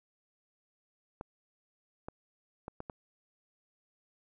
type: clicks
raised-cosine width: 1 ms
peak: -26 dBFS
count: 5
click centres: 1.211 / 2.085 / 2.681 / 2.804 / 2.898 s
effects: none